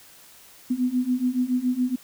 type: beating tone pair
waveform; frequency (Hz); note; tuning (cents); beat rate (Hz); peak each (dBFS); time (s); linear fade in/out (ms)
sine; 246.9 / 254; B3 / B3; 0 / +49; 7.1; -25 / -23; 0.7-1.96; 10
effects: white hiss -50 dBFS RMS until 2.03 s

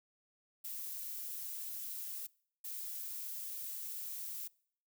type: noise bursts at uneven times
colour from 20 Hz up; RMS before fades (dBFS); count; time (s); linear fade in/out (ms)
violet; -43; 2; 0.64-2.27 / 2.64-4.48; 10
effects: noise-tail reverb RT60 0.6 s tail -24 dB re dry

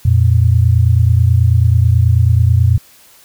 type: tone pair together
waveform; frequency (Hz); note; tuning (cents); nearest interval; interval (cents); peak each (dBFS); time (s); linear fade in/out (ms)
sine; 87.31 / 116.54; F2 / A#2; 0 / 0; perfect fourth; 500; -10; 0.05-2.78; 5
effects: white hiss -45 dBFS RMS until 3.24 s

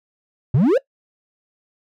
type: exponential sweep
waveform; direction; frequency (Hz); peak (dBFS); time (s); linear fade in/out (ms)
triangle; up; 112.7 to 587.3; -10; 0.54-0.78; 5
effects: noise-tail reverb RT60 0.1 s tail -19 dB re dry

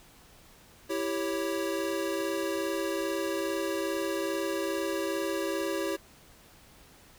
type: chord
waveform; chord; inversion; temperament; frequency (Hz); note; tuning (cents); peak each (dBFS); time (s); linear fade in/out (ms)
square; C# diminished; first; equal; 329.6 / 392 / 554.4; E4 / G4 / C#5; 0 / 0 / 0; -34 / -34 / -35; 0.89-5.97; 20
effects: pink hiss -56 dBFS RMS until 7.18 s

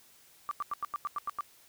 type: tone bursts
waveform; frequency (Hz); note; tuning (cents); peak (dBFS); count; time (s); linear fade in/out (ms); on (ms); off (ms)
sine; 1172; D6; -4; -30; 9; 0.49-1.408; 0; 22; 90
effects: white hiss -60 dBFS RMS until 1.68 s

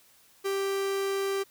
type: tone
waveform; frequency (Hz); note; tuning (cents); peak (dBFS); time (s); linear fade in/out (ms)
45% pulse; 392; G4; 0; -27; 0.44-1.44; 20
effects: white hiss -60 dBFS RMS until 1.5 s

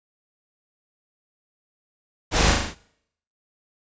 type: noise with echo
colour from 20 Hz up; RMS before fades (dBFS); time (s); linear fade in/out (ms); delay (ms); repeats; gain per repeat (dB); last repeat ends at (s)
pink; -20; 2.31-2.56; 50; 38; 5; -3; 2.75
effects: noise-tail reverb RT60 0.7 s tail -21 dB re dry + resampled to 16000 Hz

